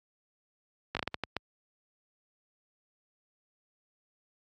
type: slowing click train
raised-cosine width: 0.3 ms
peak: -15 dBFS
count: 8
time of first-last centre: 0.95-1.367 s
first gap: 18 ms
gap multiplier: 1.39
effects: high-pass 60 Hz 12 dB/octave + AAC 48 kbps